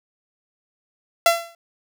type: tone with exponential decay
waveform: sawtooth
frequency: 677 Hz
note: E5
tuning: 46 cents sharp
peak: -6 dBFS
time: 1.26-1.55 s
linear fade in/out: 2 ms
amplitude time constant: 61 ms
effects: none